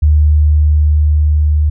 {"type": "tone with level ramp", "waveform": "sine", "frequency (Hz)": 75.4, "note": "D2", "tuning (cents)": 46, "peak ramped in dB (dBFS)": [-5, -8], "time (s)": [0.02, 1.7], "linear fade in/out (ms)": 10, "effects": []}